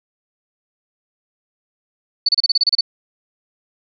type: tone bursts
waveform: sine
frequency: 4491 Hz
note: C#8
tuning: 22 cents sharp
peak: -11 dBFS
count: 10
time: 2.26-2.81 s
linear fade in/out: 5 ms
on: 28 ms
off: 30 ms
effects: none